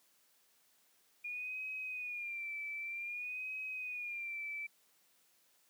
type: tone with vibrato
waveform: sine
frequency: 2424 Hz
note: D#7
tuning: 46 cents flat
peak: -39 dBFS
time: 1.24-4.67 s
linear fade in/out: 10 ms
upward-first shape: sine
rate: 0.53 Hz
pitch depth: 78 cents each way
effects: white hiss -71 dBFS RMS until 5.69 s + high-pass 150 Hz 12 dB/octave